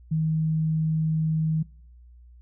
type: tone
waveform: sine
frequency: 158.1 Hz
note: D#3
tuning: 28 cents sharp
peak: -21 dBFS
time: 0.11-1.63 s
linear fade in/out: 10 ms
effects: noise-tail reverb RT60 0.6 s tail -23 dB re dry + added 60 Hz sine -47 dBFS peak until 2.41 s